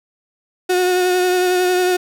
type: tone with vibrato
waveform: 35% pulse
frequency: 363.4 Hz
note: F#4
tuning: 31 cents flat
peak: -12 dBFS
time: 0.69-1.97 s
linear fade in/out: 10 ms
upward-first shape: triangle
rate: 11 Hz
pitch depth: 25 cents each way
effects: none